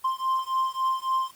triangle beating tone pair, 1047 / 1050.6 Hz, C6 / C6, +1 / +7 cents, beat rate 3.6 Hz, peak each -25 dBFS, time 0.04-1.31 s, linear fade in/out 10 ms, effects white hiss -54 dBFS RMS until 1.35 s + Opus 24 kbps

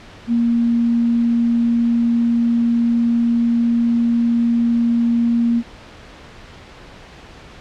sine tone, 234.5 Hz, A#3, 11 cents sharp, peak -13 dBFS, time 0.27-5.63 s, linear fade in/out 50 ms, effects pink hiss -40 dBFS RMS until 7.6 s + low-pass 4000 Hz 12 dB/octave

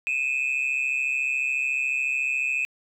sine tone pair together, 2473 / 2607 Hz, D#7 / E7, -11 / -20 cents, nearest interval minor second, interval 91 cents, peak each -24 dBFS, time 0.07-2.65 s, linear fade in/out 0 ms, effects tanh soft clip ceiling -19 dBFS + 10-bit

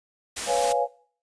white band-stop noise, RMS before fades -30 dBFS, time 0.36-0.73 s, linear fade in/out 10 ms, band 100 to 160 Hz, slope 96 dB/octave
sine chord, C# dominant seventh, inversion third, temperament equal, 493.9 / 554.4 / 698.5 / 830.6 Hz, B4 / C#5 / E#5 / G#5, 0 / 0 / 0 / 0 cents, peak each -26 dBFS, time 0.46-0.88 s, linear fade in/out 50 ms
effects noise-tail reverb RT60 0.5 s tail -21 dB re dry + resampled to 22050 Hz

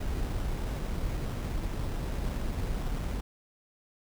brown noise with sample-and-hold, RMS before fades -32 dBFS, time 0-3.21 s, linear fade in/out 10 ms, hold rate 4410 Hz, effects none

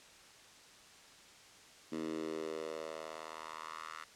10% pulse tone with high-pass filter sweep, 79.4 Hz, D#2, 36 cents sharp, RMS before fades -43 dBFS, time 1.92-4.04 s, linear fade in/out 5 ms, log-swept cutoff 270 to 1400 Hz, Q 2.9, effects white hiss -58 dBFS RMS until 4.15 s + low-pass 7000 Hz 12 dB/octave

